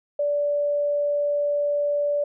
sine tone, 581 Hz, D5, 19 cents flat, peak -20 dBFS, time 0.19-2.24 s, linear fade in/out 5 ms, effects none

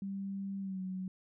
sine tone with pitch glide, 196.1 to 186.7 Hz, G3 to F#3, +1 to +16 cents, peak -36 dBFS, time 0.02-1.08 s, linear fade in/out 2 ms, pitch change -85 cents, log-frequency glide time 0.6-0.81 s, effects none

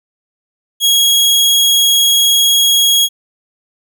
sawtooth tone, 3307 Hz, G#7, 8 cents flat, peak -5 dBFS, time 0.8-3.09 s, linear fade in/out 50 ms, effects none

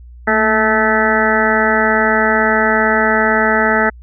harmonic tone with a mistuned harmonic, 217.7 Hz, A3, 18 cents flat, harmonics 1 / 2 / 3 / 4 / 6 / 7 / 8 / 9, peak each -19 / -19 / -19 / -19 / -19 / -19 / -19 / -19 dBFS, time 0.27-3.9 s, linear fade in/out 10 ms, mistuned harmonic 1, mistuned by +51 cents, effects added 60 Hz sine -34 dBFS peak until 4.02 s

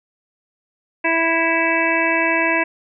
harmonic tone with a mistuned harmonic, 329.6 Hz, E4, in tune, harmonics 1 / 2 / 3 / 5 / 6 / 7 / 8, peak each -23 / -23 / -23 / -23 / -23 / -23 / -23 dBFS, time 1.04-2.64 s, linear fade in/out 10 ms, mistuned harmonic 7, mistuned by -19 cents, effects none

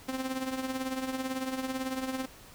sawtooth tone with tremolo, 261.6 Hz, C4, in tune, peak -25 dBFS, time 0.08-2.26 s, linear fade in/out 10 ms, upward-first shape triangle, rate 18 Hz, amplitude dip 70%, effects pink hiss -52 dBFS RMS until 2.54 s

